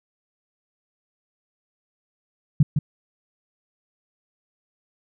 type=tone with echo; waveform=sine; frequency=146.83 Hz; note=D3; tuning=in tune; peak=-10 dBFS; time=2.6-2.63 s; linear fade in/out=5 ms; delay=160 ms; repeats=1; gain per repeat=-6 dB; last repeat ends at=2.79 s; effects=none